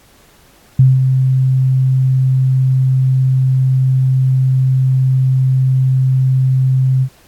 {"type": "tone with ADSR envelope", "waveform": "sine", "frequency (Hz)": 130.81, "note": "C3", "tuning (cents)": 0, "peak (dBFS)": -3, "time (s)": [0.79, 7.09], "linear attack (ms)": 5, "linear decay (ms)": 190, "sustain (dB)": -6, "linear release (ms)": 67, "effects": ["pink hiss -48 dBFS RMS until 7.27 s", "AAC 64 kbps"]}